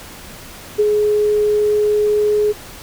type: tone with ADSR envelope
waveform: sine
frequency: 420 Hz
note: G#4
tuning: 19 cents sharp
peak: -9 dBFS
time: 0.78-2.53 s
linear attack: 19 ms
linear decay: 36 ms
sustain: -3 dB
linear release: 23 ms
effects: pink hiss -36 dBFS RMS until 2.82 s